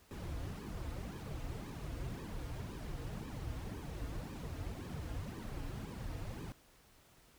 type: noise with flanger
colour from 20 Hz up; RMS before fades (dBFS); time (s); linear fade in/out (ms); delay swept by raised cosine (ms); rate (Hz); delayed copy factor
brown; -43; 0.11-6.52; 0; 1.4 to 5.3; 1.9; -0.95
effects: pink hiss -65 dBFS RMS until 7.38 s